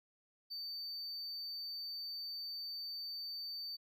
triangle tone, 4580 Hz, D8, 44 cents flat, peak -40 dBFS, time 0.5-3.77 s, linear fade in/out 20 ms, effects none

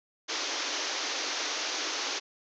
white band-pass noise, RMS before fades -33 dBFS, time 0.28-2.2 s, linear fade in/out 20 ms, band 270 to 6500 Hz, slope 96 dB/octave, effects none

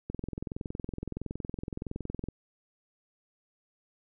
click train, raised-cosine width 3 ms, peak -22 dBFS, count 48, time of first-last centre 0.1-2.286 s, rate 21.5 Hz, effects none

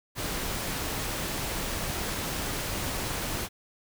pink noise, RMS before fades -32 dBFS, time 0.15-3.49 s, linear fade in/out 50 ms, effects none

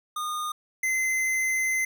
square tone pair in turn, 1224 / 2059 Hz, D#6 / C7, -29 / -28 cents, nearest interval major sixth, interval 901 cents, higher second, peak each -29 / -24 dBFS, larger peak second, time 0.16-0.52 / 0.83-1.85 s, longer second, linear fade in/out 5 ms, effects none

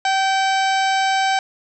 harmonic tone with a mistuned harmonic, 770 Hz, G5, 31 cents flat, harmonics 1 / 2 / 3 / 4 / 5 / 6 / 7 / 8 / 10, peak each -17 / -23 / -27 / -29 / -31 / -33 / -34 / -35 / -37 dBFS, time 0.05-1.39 s, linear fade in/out 2 ms, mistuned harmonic 2, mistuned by +22 cents, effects none

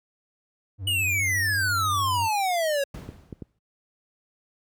triangle tone with vibrato, 96.7 Hz, G2, 23 cents flat, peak -27 dBFS, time 0.78-2.29 s, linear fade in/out 50 ms, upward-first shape sine, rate 14 Hz, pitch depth 100 cents each way
square exponential sweep, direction down, 2960 to 545 Hz, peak -23 dBFS, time 0.87-2.84 s, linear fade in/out 5 ms
brown noise with exponential decay, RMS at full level -32 dBFS, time 2.94-3.59 s, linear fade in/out 5 ms, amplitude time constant 140 ms
clicks, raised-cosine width 3 ms, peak -22 dBFS, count 3, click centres 3.09 / 3.327 / 3.422 s
effects high-pass 60 Hz 12 dB/octave

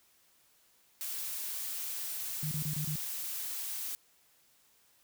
blue noise, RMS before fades -38 dBFS, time 1.01-3.95 s, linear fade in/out 0 ms
sine tone bursts, 152.1 Hz, D#3, 39 cents flat, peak -33 dBFS, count 5, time 2.43-2.958 s, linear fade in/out 2 ms, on 84 ms, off 27 ms
effects white hiss -67 dBFS RMS until 5.03 s

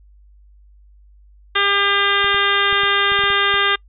harmonic tone, 401 Hz, G4, 39 cents sharp, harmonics 1 / 2 / 3 / 4 / 5 / 6 / 7 / 8 / 9, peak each -25 / -30 / -20 / -20 / -22 / -29 / -24 / -23 / -23 dBFS, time 1.55-3.76 s, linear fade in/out 10 ms
clicks, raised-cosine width 5 ms, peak -24 dBFS, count 9, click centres 2.244 / 2.345 / 2.727 / 2.835 / 3.119 / 3.191 / 3.238 / 3.303 / 3.541 s
effects noise-tail reverb RT60 0.1 s tail -26 dB re dry + added 50 Hz sine -45 dBFS peak until 3.88 s

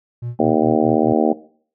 triangle tone with tremolo, 119.9 Hz, A#2, 49 cents sharp, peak -21 dBFS, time 0.22-1.13 s, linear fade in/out 5 ms, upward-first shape sine, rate 4.8 Hz, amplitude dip 100%
harmonic tone, 77.78 Hz, D#2, in tune, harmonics 3 / 4 / 5 / 6 / 7 / 8 / 9 / 10, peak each -19 / -20 / -21 / -22 / -22 / -23 / -24 / -24 dBFS, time 0.39-1.33 s, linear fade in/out 5 ms
effects noise-tail reverb RT60 0.5 s tail -18 dB re dry

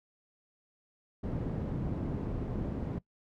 white low-pass noise, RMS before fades -35 dBFS, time 1.23-2.99 s, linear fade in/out 10 ms, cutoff 240 Hz, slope 12 dB/octave, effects noise-tail reverb RT60 0.1 s tail -20 dB re dry

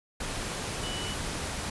sine tone in noise, 2960 Hz, F#7, in tune, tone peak -37 dBFS, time 0.83-1.14 s, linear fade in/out 5 ms, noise pink, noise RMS -34 dBFS, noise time 0.2-1.7 s, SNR -6 dB, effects resampled to 24000 Hz

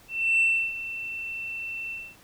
sine tone with ADSR envelope, 2686 Hz, E7, 32 cents sharp, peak -16 dBFS, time 0.08-2.16 s, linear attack 320 ms, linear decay 320 ms, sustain -15 dB, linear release 250 ms, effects tanh soft clip ceiling -16 dBFS + pink hiss -54 dBFS RMS until 2.23 s

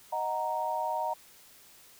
sine chord, D# minor, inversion none, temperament equal, 622.3 / 740 / 932.3 Hz, D#5 / F#5 / A#5, 0 / 0 / 0 cents, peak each -35 / -35 / -31 dBFS, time 0.12-1.14 s, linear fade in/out 10 ms, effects white hiss -56 dBFS RMS until 1.99 s

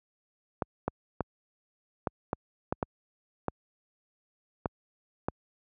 clicks, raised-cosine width 1 ms, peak -14 dBFS, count 10, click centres 0.622 / 0.88 / 1.207 / 2.072 / 2.331 / 2.725 / 2.828 / 3.483 / 4.658 / 5.285 s, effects high-pass 60 Hz 12 dB/octave

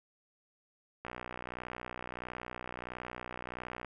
click train, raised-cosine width 0.5 ms, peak -25 dBFS, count 173, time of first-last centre 1.05-3.847 s, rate 61.5 Hz, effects none

